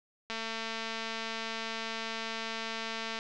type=click train; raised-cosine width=0.2 ms; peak=-19 dBFS; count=651; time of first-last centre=0.3-3.189 s; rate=225 Hz; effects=low-pass 5000 Hz 12 dB/octave